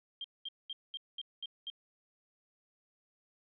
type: tone bursts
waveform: sine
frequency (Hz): 3187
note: G7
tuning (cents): +28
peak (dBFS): -38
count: 7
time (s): 0.21-1.701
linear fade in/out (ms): 2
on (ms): 33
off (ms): 210
effects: none